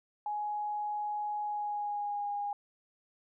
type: tone with pitch glide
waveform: sine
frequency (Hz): 836 to 817.4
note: G#5 to G#5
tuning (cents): +11 to -28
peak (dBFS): -32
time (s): 0.26-2.53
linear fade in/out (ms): 2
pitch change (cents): -39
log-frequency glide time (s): 1.42-2.31
effects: none